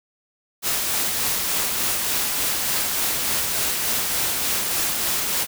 white noise with tremolo, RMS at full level -22 dBFS, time 0.62-5.47 s, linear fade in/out 50 ms, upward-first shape sine, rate 3.4 Hz, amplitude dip 25%, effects none

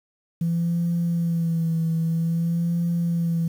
sine tone with vibrato, 167.1 Hz, E3, 24 cents sharp, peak -19 dBFS, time 0.41-3.48 s, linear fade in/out 5 ms, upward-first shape sine, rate 0.51 Hz, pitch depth 39 cents each way, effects tanh soft clip ceiling -16 dBFS + 8-bit

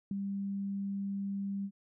sine tone with ADSR envelope, 198 Hz, G3, 18 cents sharp, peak -29 dBFS, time 0.11-1.71 s, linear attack 3 ms, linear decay 9 ms, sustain -4 dB, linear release 64 ms, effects none

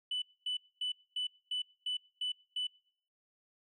sine tone bursts, 2988 Hz, F#7, 16 cents sharp, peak -31 dBFS, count 8, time 0.11-2.67 s, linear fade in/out 5 ms, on 110 ms, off 240 ms, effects noise-tail reverb RT60 0.6 s tail -25 dB re dry + tanh soft clip ceiling -30 dBFS

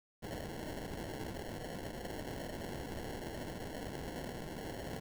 blue noise with sample-and-hold, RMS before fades -43 dBFS, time 0.22-5 s, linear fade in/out 10 ms, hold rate 1225 Hz, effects none

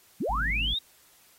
sine linear sweep, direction up, 140 to 3834 Hz, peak -26 dBFS, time 0.2-0.79 s, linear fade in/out 10 ms
pink band-pass noise, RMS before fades -41 dBFS, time 0.28-0.75 s, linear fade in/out 50 ms, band 100 to 280 Hz, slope 48 dB/octave
sine tone, 51.91 Hz, G#1, in tune, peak -29 dBFS, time 0.29-0.74 s, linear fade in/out 5 ms
effects white hiss -59 dBFS RMS until 1.38 s + AAC 48 kbps

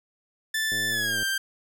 sawtooth tone with pitch glide, 1760 to 1577.1 Hz, A6 to G6, 0 to +10 cents, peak -21 dBFS, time 0.54-1.38 s, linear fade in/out 5 ms, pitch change -190 cents, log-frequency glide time 0.9-1.18 s
click train, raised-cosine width 2 ms, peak -27 dBFS, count 58, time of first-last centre 0.72-1.229 s, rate 112 Hz
effects none

